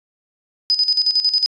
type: tone with tremolo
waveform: sine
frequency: 5000 Hz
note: D#8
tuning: 8 cents sharp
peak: -12 dBFS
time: 0.7-1.46 s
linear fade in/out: 0 ms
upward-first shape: square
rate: 11 Hz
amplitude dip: 70%
effects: resampled to 22050 Hz